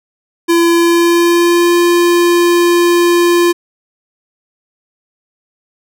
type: tone with pitch glide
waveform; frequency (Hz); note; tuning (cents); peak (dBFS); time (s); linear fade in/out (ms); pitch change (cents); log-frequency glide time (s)
square; 339 to 346.9; E4 to F4; +49 to -12; -8; 0.48-3.53; 20; +39; 0.69-1.76
effects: none